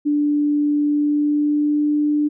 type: tone with pitch glide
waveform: sine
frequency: 293.7 to 296.8 Hz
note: D4 to D4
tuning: 0 to +18 cents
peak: -15 dBFS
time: 0.05-2.29 s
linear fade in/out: 20 ms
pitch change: +18 cents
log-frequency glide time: 0.85-1.92 s
effects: none